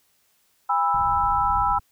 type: chord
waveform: sine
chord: E major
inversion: first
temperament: equal with one note detuned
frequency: 811.6 / 987.8 / 1318.5 Hz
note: G#5 / B5 / E6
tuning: -40 / 0 / 0 cents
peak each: -23 dBFS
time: 0.69-1.79 s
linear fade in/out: 10 ms
type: low-pass noise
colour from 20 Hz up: pink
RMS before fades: -34 dBFS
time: 0.94-1.8 s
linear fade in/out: 5 ms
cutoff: 110 Hz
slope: 12 dB/octave
effects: white hiss -65 dBFS RMS until 1.91 s